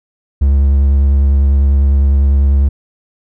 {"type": "tone with vibrato", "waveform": "triangle", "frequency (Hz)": 69.3, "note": "C#2", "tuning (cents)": 0, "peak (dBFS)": -5, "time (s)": [0.41, 2.69], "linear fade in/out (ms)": 10, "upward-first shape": "square", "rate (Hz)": 10, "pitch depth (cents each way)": 18, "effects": []}